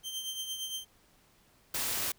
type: tone with tremolo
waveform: sawtooth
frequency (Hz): 3136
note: G7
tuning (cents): 0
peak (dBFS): -30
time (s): 0.03-0.85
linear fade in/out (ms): 50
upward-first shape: triangle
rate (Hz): 8.7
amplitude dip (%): 60
type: noise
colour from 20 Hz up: white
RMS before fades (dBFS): -33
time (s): 1.74-2.12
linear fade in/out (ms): 5
effects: pink hiss -65 dBFS RMS until 2.18 s